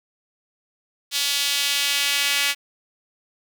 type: tone with high-pass filter sweep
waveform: sawtooth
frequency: 283.6 Hz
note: C#4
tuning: 40 cents sharp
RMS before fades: -22 dBFS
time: 1.11-2.55 s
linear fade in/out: 50 ms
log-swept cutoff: 3600 to 2400 Hz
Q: 1.6
effects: none